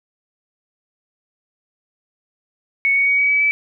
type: tone with pitch steps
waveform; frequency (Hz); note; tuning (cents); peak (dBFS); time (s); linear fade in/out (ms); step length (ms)
sine; 2217 / 2234 / 2251 / 2268 / 2285 / 2302; C#7 / C#7 / C#7 / C#7 / D7 / D7; 0 / +13 / +26 / +39 / -48 / -35; -13; 2.85-3.51; 0; 110
effects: none